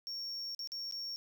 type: tone with dropouts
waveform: triangle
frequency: 5510 Hz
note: F8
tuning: 24 cents flat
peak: -37 dBFS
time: 0.07-1.16 s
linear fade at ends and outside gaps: 0 ms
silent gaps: 0.548-0.592 / 0.674-0.719 / 0.912-0.923 s
effects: none